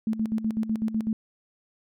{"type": "tone with tremolo", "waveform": "sine", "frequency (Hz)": 220, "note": "A3", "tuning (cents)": 0, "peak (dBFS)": -22, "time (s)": [0.07, 1.13], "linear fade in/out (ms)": 2, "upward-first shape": "square", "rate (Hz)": 8, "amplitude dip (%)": 70, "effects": []}